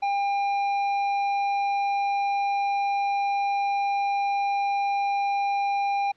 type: tone with tanh clipping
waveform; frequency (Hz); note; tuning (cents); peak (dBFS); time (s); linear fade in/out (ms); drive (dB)
sine; 801; G5; +37; -24; 0.02-6.12; 10; 11
effects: pink hiss -64 dBFS RMS until 6.16 s + low-pass 4000 Hz 12 dB/octave